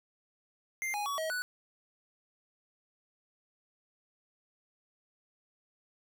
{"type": "tone with pitch steps", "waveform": "square", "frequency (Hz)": [2097, 827, 1129, 637, 1482], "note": ["C7", "G#5", "C#6", "D#5", "F#6"], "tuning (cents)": [3, -8, 31, 41, 2], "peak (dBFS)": -33, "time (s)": [0.82, 1.42], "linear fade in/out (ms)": 0, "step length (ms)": 120, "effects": ["12-bit"]}